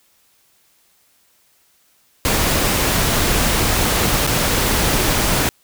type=noise with dropouts; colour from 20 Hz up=pink; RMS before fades=-17 dBFS; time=2.25-5.49 s; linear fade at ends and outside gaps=0 ms; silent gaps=4.266-4.274 s; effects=white hiss -58 dBFS RMS until 5.63 s